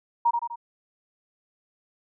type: tone with echo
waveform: sine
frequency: 942 Hz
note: A#5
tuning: 18 cents sharp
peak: -17 dBFS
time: 0.25-0.31 s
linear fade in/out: 10 ms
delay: 83 ms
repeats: 3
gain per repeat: -5 dB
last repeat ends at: 0.559 s
effects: none